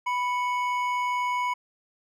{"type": "tone pair together", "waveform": "triangle", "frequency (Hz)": [987.8, 2218], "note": ["B5", "C#7"], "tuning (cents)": [0, 0], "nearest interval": "octave + major second", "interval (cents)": 1400, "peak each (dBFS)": [-23, -31], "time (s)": [0.06, 1.54], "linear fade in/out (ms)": 10, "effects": []}